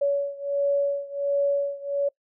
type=beating tone pair; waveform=sine; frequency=564 / 565.4 Hz; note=C#5 / C#5; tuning=+30 / +34 cents; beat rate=1.4 Hz; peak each=-24 / -26 dBFS; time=0.01-2.09 s; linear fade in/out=10 ms; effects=noise-tail reverb RT60 0.1 s tail -23 dB re dry